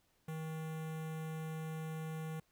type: tone with notch filter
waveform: square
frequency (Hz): 158.7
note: D#3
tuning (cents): +35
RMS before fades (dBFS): -42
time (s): 0.28-2.4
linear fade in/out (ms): 5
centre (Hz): 4700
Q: 1.2
effects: pink hiss -75 dBFS RMS until 2.51 s